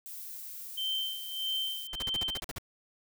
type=noise; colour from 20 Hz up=violet; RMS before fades=-43 dBFS; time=0.06-1.87 s; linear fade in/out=0 ms
type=tone with tremolo; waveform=sine; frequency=3115 Hz; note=G7; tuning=12 cents flat; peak=-29 dBFS; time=0.77-2.4 s; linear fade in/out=10 ms; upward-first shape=sine; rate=1.6 Hz; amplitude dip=75%
type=noise bursts; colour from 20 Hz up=pink; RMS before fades=-38 dBFS; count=10; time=1.93-2.584 s; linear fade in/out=2 ms; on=24 ms; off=46 ms
effects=none